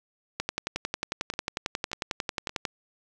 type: two click trains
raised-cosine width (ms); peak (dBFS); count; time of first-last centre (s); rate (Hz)
0.2; -11 / -21; 26 / 4; 0.4-2.652 / 0.76-2.494; 11.1 / 1.73
effects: none